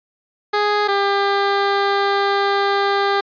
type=tone pair in turn; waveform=15% pulse; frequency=415.3 / 399.2 Hz; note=G#4 / G4; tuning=0 / +32 cents; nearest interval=minor second; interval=68 cents; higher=first; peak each=-9 / -9 dBFS; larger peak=neither; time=0.53-0.88 / 0.88-3.21 s; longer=second; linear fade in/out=10 ms; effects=resampled to 11025 Hz